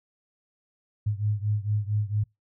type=beating tone pair; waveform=sine; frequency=103.4 / 107.8 Hz; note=G#2 / A2; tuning=-7 / -35 cents; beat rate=4.4 Hz; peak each=-26 / -28 dBFS; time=1.06-2.24 s; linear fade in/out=10 ms; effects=noise-tail reverb RT60 0.2 s tail -26 dB re dry